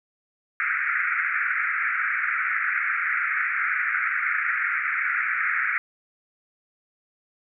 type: band-pass noise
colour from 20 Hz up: pink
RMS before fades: -25 dBFS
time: 0.6-5.78 s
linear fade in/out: 0 ms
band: 1300 to 2300 Hz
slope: 96 dB/octave
effects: none